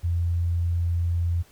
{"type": "tone", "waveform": "sine", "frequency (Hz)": 85.7, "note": "F2", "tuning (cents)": -32, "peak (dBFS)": -21, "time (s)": [0.03, 1.43], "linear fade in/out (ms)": 20, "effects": ["pink hiss -56 dBFS RMS until 1.51 s"]}